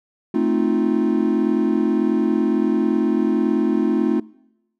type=chord; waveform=triangle; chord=F dominant seventh; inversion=first; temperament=equal; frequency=220 / 261.6 / 311.1 / 349.2 Hz; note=A3 / C4 / Eb4 / F4; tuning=0 / 0 / 0 / 0 cents; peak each=-20 dBFS; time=0.34-4.2 s; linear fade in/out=5 ms; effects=noise-tail reverb RT60 0.9 s tail -23 dB re dry